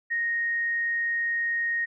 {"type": "tone", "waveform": "sine", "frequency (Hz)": 1864.7, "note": "A#6", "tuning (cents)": 0, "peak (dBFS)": -24, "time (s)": [0.1, 1.86], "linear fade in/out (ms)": 20, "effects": []}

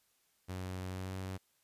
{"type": "tone with pitch glide", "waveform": "sawtooth", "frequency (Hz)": [92.5, 94.33], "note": ["F#2", "F#2"], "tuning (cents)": [0, 34], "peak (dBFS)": -35, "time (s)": [0.48, 1.38], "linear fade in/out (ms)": 20, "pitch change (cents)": 34, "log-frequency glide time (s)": [0.87, 1.14], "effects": ["white hiss -74 dBFS RMS until 1.63 s", "resampled to 32000 Hz"]}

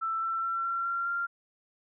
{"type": "tone with pitch steps", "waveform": "sine", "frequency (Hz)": [1329, 1340.6, 1352.2, 1364, 1375.9, 1387.8], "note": ["E6", "E6", "E6", "F6", "F6", "F6"], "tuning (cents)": [14, 29, 44, -41, -26, -11], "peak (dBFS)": -28, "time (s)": [0.01, 1.27], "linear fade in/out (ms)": 20, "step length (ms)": 210, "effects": []}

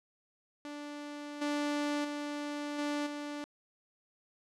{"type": "tone with level steps", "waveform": "sawtooth", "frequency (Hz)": 292.7, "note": "D4", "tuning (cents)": -6, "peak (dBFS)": [-37, -27, -32, -28, -34], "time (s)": [0.65, 3.44], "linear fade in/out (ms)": 0, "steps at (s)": [1.41, 2.04, 2.78, 3.06], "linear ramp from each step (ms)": 10, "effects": ["low-pass 7000 Hz 12 dB/octave"]}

